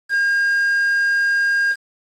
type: tone with quantisation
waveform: triangle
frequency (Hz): 1615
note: G#6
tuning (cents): -49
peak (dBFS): -13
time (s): 0.09-1.76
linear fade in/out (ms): 50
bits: 6
effects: low-pass 8000 Hz 12 dB/octave + AAC 64 kbps